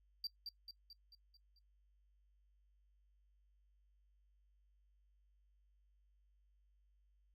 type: tone with echo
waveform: triangle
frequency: 4699 Hz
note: D8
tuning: in tune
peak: -38 dBFS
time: 0.24-0.27 s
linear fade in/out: 2 ms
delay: 220 ms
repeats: 6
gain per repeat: -5 dB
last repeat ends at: 1.59 s
effects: noise-tail reverb RT60 0.1 s tail -18 dB re dry + added 50 Hz sine -70 dBFS peak until 7.34 s